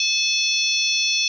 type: harmonic tone with a mistuned harmonic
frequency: 861 Hz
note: A5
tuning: 38 cents flat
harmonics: 3 / 4 / 5 / 6 / 7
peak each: -23 / -24 / -25 / -26 / -26 dBFS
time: 0-1.28 s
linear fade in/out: 2 ms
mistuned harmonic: 6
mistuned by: +79 cents
effects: none